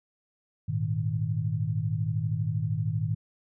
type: chord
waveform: sine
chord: Ab suspended second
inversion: none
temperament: equal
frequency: 103.83 / 116.54 / 155.56 Hz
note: Ab2 / Bb2 / Eb3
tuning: 0 / 0 / 0 cents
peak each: -30 dBFS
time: 0.68-3.15 s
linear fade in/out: 10 ms
effects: none